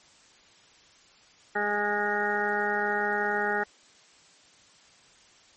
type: harmonic tone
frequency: 206.7 Hz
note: G#3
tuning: 8 cents flat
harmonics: 1 / 2 / 3 / 4 / 6 / 7 / 8 / 9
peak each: -38 / -31 / -38 / -30 / -39 / -31 / -36 / -31 dBFS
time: 1.55-3.64 s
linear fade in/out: 10 ms
effects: white hiss -57 dBFS RMS until 5.56 s + MP3 32 kbps